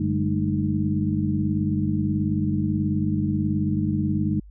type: tone cluster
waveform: sine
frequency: 95.3 / 147.5 / 197.1 / 215.6 / 307.7 Hz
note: G2 / D3 / G3 / A3 / D#4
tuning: -48 / +8 / +10 / -35 / -19 cents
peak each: -27 dBFS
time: 0-4.4 s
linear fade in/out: 5 ms
effects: added 50 Hz sine -42 dBFS peak until 4.5 s